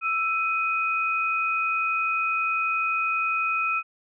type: tone pair together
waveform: sine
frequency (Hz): 1325.3 / 2504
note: E6 / D#7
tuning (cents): +9 / +10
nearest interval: major seventh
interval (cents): 1101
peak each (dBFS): -25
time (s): 0.01-3.83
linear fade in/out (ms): 50
effects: none